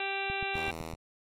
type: harmonic tone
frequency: 392 Hz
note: G4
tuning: in tune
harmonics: 1 / 2 / 3 / 4 / 5 / 6 / 7 / 8 / 9 / 10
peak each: -39 / -36 / -46 / -40 / -46 / -37 / -37 / -50 / -45 / -45 dBFS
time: 0-0.71 s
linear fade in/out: 2 ms
type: click train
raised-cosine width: 5 ms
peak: -28 dBFS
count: 6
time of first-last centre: 0.3-0.936 s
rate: 7.86 Hz
type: tone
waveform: 5% pulse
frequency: 81 Hz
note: E2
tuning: 30 cents flat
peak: -27 dBFS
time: 0.53-0.96 s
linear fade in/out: 50 ms
effects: MP3 64 kbps